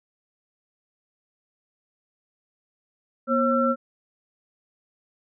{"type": "tone cluster", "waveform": "sine", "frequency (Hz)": [241.1, 540, 1346], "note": ["B3", "C#5", "E6"], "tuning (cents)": [-41, -45, 36], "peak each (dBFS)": -23, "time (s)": [3.27, 3.76], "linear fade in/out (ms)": 50, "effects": []}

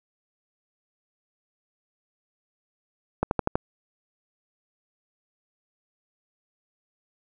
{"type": "click train", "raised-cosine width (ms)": 1, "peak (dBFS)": -8, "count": 5, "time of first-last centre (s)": [3.23, 3.555], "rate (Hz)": 12.3, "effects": []}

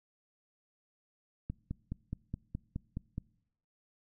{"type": "click train", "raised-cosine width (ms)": 5, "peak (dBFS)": -24, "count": 9, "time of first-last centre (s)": [1.5, 3.181], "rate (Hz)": 4.76, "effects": ["noise-tail reverb RT60 0.8 s tail -24 dB re dry"]}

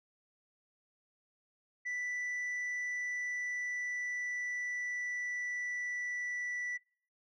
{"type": "tone with pitch glide", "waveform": "sine", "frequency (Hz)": [1975.5, 1964.1], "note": ["B6", "B6"], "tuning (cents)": [0, -10], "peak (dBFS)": -32, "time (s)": [1.85, 6.78], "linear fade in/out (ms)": 20, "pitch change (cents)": -10, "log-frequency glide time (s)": [2.88, 6.57], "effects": ["noise-tail reverb RT60 0.5 s tail -23 dB re dry", "tanh soft clip ceiling -34 dBFS"]}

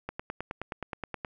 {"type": "click train", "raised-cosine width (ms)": 0.5, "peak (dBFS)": -19, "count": 12, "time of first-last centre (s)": [0.09, 1.248], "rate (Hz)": 9.5, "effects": []}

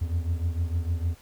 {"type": "beating tone pair", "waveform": "triangle", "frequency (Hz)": [82.4, 89], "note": ["E2", "F2"], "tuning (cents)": [0, 33], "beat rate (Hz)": 6.6, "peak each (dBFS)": [-24, -28], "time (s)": [0.01, 1.15], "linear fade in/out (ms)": 10, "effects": ["pink hiss -55 dBFS RMS until 1.21 s"]}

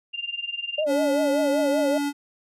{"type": "tone with tremolo", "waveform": "sine", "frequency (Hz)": 2794, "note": "F7", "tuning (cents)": 0, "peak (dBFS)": -24, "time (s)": [0.13, 0.84], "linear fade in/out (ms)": 20, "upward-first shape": "triangle", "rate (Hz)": 20, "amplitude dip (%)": 95}
{"type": "tone with vibrato", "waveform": "sine", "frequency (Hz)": 582, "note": "D5", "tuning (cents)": -16, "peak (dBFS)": -21, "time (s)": [0.78, 1.98], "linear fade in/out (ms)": 5, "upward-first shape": "triangle", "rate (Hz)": 5.2, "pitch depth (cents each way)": 160}
{"type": "tone", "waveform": "square", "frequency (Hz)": 286.1, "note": "D4", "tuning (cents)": -45, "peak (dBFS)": -24, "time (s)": [0.86, 2.13], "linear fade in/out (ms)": 50}
{"effects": ["resampled to 32000 Hz"]}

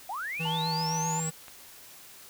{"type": "linear sweep", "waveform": "sine", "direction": "up", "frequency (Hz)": [696, 7920], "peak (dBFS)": -32, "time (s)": [0.09, 1.3], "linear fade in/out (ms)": 5}
{"type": "tone with vibrato", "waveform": "square", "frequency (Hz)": 161.1, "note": "E3", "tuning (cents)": -39, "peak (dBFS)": -32, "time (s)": [0.39, 1.31], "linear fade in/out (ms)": 20, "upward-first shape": "sine", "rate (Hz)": 7.7, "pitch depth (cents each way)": 23}
{"type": "tone", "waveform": "triangle", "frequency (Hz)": 884, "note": "A5", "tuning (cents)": 8, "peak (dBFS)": -29, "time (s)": [0.45, 1.2], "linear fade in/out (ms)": 5}
{"type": "click", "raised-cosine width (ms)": 0.3, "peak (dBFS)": -30, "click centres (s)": 1.482}
{"effects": ["white hiss -50 dBFS RMS until 2.29 s"]}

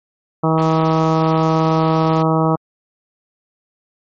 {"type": "harmonic tone", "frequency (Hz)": 160, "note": "D#3", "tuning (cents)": 49, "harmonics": [1, 2, 3, 4, 5, 6, 7, 8], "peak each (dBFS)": [-16, -19, -21, -22, -23, -24, -24, -25], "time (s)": [0.43, 2.56], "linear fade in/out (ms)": 10}
{"type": "click train", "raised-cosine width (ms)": 0.2, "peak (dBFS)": -16, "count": 278, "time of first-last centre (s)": [0.58, 2.219], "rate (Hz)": 169}
{"effects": ["MP3 32 kbps"]}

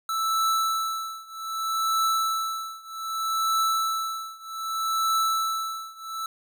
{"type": "tone with tremolo", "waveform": "square", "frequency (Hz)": 1318.5, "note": "E6", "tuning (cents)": 0, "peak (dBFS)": -21, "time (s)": [0.09, 6.26], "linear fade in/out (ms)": 2, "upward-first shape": "triangle", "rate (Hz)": 0.64, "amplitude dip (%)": 95, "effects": []}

